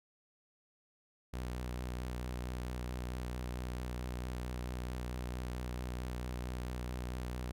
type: tone with vibrato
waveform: sawtooth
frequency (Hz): 61.74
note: B1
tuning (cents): 0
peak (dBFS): -34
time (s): 1.33-7.52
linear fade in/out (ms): 10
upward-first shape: sine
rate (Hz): 4.5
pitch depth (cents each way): 23
effects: none